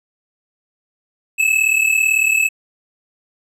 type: tone pair together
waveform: square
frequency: 2589 / 2627 Hz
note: E7 / E7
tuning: -32 / -7 cents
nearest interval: unison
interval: 25 cents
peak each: -16 / -17 dBFS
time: 1.38-2.49 s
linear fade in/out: 20 ms
effects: low-pass 12000 Hz 12 dB/octave